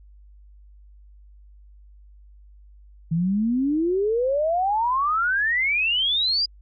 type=exponential sweep; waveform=sine; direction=up; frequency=158.3 to 4928 Hz; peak=-19 dBFS; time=3.11-6.46 s; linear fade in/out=10 ms; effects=added 50 Hz sine -46 dBFS peak until 6.61 s + AAC 48 kbps